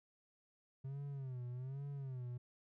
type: tone with vibrato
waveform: triangle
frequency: 131.9 Hz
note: C3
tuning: 14 cents sharp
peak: -40 dBFS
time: 0.84-2.38 s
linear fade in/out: 10 ms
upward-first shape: sine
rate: 1.2 Hz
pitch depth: 130 cents each way
effects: none